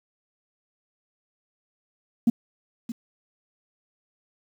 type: tone with echo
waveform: sine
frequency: 233.1 Hz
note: A#3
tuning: in tune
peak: -13 dBFS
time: 2.27-2.3 s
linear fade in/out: 5 ms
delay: 620 ms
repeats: 1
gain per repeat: -15 dB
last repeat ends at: 2.92 s
effects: tanh soft clip ceiling -11 dBFS + 8-bit